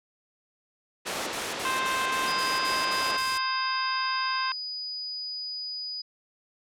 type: band-pass noise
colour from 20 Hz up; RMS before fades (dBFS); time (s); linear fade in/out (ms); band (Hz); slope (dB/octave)
pink; -34; 1.05-3.18; 20; 350 to 5200; 12
type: noise bursts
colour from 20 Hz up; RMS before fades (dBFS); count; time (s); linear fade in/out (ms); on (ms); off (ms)
white; -35; 9; 1.06-3.382; 10; 210; 54
type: harmonic tone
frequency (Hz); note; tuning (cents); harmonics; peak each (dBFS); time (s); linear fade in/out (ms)
523.3; C5; 0; 2 / 3 / 4 / 5 / 6 / 7; -28 / -33 / -39 / -36 / -43 / -41; 1.65-4.52; 2
type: tone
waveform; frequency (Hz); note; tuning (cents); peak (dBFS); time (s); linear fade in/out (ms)
sine; 4950; D#8; -10; -32; 2.27-6.02; 10
effects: low-pass 10000 Hz 12 dB/octave